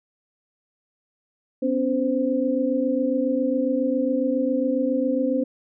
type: tone cluster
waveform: sine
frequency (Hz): 252.8 / 280.1 / 517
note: B3 / C#4 / C5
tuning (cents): +41 / +18 / -21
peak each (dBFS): -24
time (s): 1.62-5.44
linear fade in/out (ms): 10
effects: none